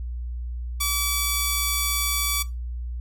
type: tone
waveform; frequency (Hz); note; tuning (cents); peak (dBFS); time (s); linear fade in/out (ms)
5% pulse; 1149; D6; -38; -10; 0.8-2.43; 10
effects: noise-tail reverb RT60 0.2 s tail -17 dB re dry + added 60 Hz sine -28 dBFS peak until 3 s